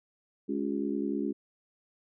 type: harmonic tone with a mistuned harmonic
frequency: 70.1 Hz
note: C#2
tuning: 20 cents sharp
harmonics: 3 / 4 / 5 / 6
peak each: -34 / -32 / -35 / -38 dBFS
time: 0.48-1.33 s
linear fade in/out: 20 ms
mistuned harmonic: 6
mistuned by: -70 cents
effects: none